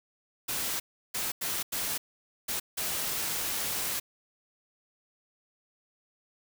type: noise bursts at uneven times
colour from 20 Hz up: white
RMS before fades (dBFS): -32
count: 6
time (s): 0.48-0.8 / 1.14-1.32 / 1.41-1.63 / 1.72-1.98 / 2.48-2.6 / 2.77-4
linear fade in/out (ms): 10
effects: none